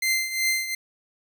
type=tone with tremolo; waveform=sawtooth; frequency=2081 Hz; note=C7; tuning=10 cents flat; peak=-16 dBFS; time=0.02-0.75 s; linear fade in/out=5 ms; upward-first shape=triangle; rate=2.7 Hz; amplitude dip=75%; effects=none